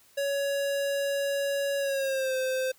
square tone with pitch glide, 560 to 519.5 Hz, C#5 to C5, +18 to -12 cents, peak -27 dBFS, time 0.17-2.72 s, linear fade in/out 10 ms, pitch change -130 cents, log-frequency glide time 1.78-2.36 s, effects white hiss -60 dBFS RMS until 2.78 s

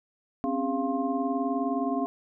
sine tone cluster, 258.3 / 277.8 / 405.7 / 694 / 1061 Hz, C4 / C#4 / G#4 / F5 / C6, -22 / +4 / -41 / -11 / +24 cents, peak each -30 / -30 / -35 / -31 / -36 dBFS, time 0.44-2.06 s, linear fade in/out 0 ms, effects none

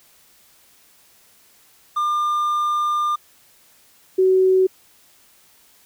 triangle / sine tone pair in turn, 1200 / 375.5 Hz, D6 / F#4, +37 / +26 cents, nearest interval octave + minor sixth, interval 2011 cents, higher first, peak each -16 / -12 dBFS, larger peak second, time 1.96-3.16 / 4.18-4.67 s, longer first, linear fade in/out 10 ms, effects white hiss -54 dBFS RMS until 5.85 s

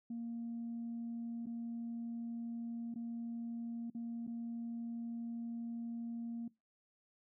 sine tone with dropouts, 233.1 Hz, A#3, in tune, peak -38 dBFS, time 0.1-6.48 s, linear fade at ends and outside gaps 5 ms, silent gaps 1.459-1.467 / 2.942-2.957 / 3.901-3.948 / 4.268-4.275 s, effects noise-tail reverb RT60 0.2 s tail -21 dB re dry + tanh soft clip ceiling -36 dBFS

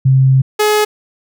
sine / sawtooth tone pair in turn, 132.7 / 422.9 Hz, C3 / G#4, +25 / +31 cents, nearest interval octave + minor sixth, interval 2006 cents, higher second, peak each -6 dBFS, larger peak neither, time 0.05-0.42 / 0.59-0.85 s, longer first, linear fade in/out 10 ms, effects none

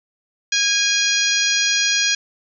harmonic tone with a mistuned harmonic, 821 Hz, G#5, 20 cents flat, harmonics 2 / 3 / 4 / 5 / 6 / 7 / 8, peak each -23 / -23 / -23 / -24 / -24 / -23 / -25 dBFS, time 0.52-2.15 s, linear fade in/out 5 ms, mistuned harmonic 5, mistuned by +22 cents, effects none

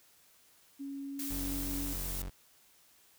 sine tone with pitch glide, 277.2 to 281.9 Hz, C#4 to C#4, 0 to +29 cents, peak -38 dBFS, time 0.79-1.94 s, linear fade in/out 20 ms, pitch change +29 cents, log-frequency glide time 1.06-1.71 s
blue noise, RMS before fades -40 dBFS, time 1.19-2.22 s, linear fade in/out 2 ms
40% pulse tone, 46.25 Hz, F#1, in tune, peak -37 dBFS, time 1.3-2.3 s, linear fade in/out 10 ms
effects white hiss -64 dBFS RMS until 3.18 s

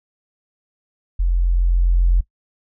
sine tone with level ramp, 43.71 Hz, F1, 2 cents sharp, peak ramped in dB -14 to -10 dBFS, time 1.19-2.21 s, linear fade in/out 10 ms, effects noise-tail reverb RT60 0.1 s tail -20 dB re dry + tanh soft clip ceiling -6 dBFS

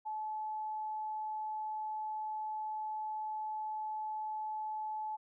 sine tone, 862 Hz, A5, 36 cents flat, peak -36 dBFS, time 0.05-5.17 s, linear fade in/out 20 ms, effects none

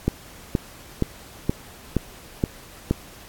click train, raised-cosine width 3 ms, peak -6 dBFS, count 7, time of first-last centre 0.08-2.91 s, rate 2.12 Hz, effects pink hiss -45 dBFS RMS until 3.28 s + AAC 64 kbps

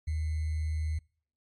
sine tone with sample-and-hold, 78 Hz, D#2, 5 cents sharp, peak -28 dBFS, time 0.07-0.99 s, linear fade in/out 10 ms, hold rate 2100 Hz, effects noise-tail reverb RT60 0.5 s tail -26 dB re dry + MP3 48 kbps

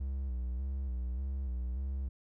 triangle tone with vibrato, 64.4 Hz, C2, 27 cents flat, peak -31 dBFS, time 0-2.09 s, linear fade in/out 10 ms, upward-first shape square, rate 1.7 Hz, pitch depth 72 cents each way, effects none

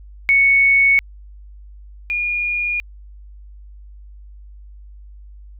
sine tone pair in turn, 2217 / 2432 Hz, C#7 / D#7, 0 / -40 cents, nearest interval major second, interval 160 cents, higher second, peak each -10 / -18 dBFS, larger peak first, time 0.29-0.99 / 2.1-2.8 s, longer neither, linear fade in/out 0 ms, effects added 50 Hz sine -37 dBFS peak until 5.59 s

